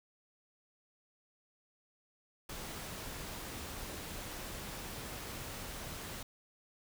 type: noise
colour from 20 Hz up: pink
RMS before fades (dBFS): -44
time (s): 2.49-6.23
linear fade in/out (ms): 5
effects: none